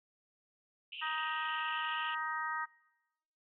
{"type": "band-pass noise", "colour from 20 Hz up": "white", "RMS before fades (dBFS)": -44, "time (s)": [0.92, 2.15], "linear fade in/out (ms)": 5, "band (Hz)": [2600, 3100], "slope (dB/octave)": 96}
{"type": "harmonic tone", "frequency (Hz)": 313.2, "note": "D#4", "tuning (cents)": 11, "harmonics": [3, 4, 5, 6], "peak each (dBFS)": [-40, -38, -42, -40], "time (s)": [1.01, 2.66], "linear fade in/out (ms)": 20}
{"effects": ["noise-tail reverb RT60 1.0 s tail -25 dB re dry"]}